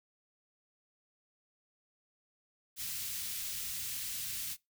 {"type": "band-stop noise", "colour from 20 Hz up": "white", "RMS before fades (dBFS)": -39, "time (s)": [2.76, 4.57], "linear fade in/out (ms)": 50, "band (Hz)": [140, 2400], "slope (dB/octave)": 12, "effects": ["noise-tail reverb RT60 0.2 s tail -23 dB re dry"]}